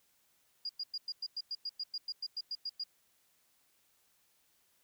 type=tone bursts; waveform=sine; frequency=4842 Hz; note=D#8; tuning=48 cents flat; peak=-35 dBFS; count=16; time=0.65-2.838 s; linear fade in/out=5 ms; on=43 ms; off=100 ms; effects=white hiss -72 dBFS RMS until 4.83 s